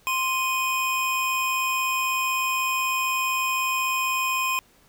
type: tone pair together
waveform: square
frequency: 1044.8 / 2489 Hz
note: C6 / D#7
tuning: -3 / 0 cents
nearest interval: octave + minor third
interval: 1503 cents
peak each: -26 dBFS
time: 0.07-4.59 s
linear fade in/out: 0 ms
effects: pink hiss -58 dBFS RMS until 4.88 s